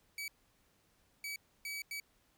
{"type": "tone bursts at uneven times", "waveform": "sawtooth", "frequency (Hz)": 2282, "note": "C#7", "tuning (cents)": 50, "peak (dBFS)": -36, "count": 4, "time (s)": [[0.18, 0.28], [1.24, 1.36], [1.65, 1.82], [1.91, 2]], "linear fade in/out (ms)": 2, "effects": ["pink hiss -72 dBFS RMS until 2.37 s"]}